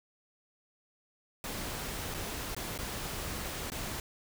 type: noise with dropouts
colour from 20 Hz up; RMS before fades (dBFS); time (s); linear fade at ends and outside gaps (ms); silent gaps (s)
pink; -38; 1.44-4; 1; 2.141-2.145 / 2.548-2.565 / 2.778-2.788 / 3.701-3.719
effects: none